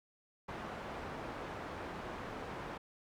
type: low-pass noise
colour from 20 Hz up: white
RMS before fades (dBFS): -44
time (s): 0.48-2.78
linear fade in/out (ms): 10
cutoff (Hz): 1100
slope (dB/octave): 12
effects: none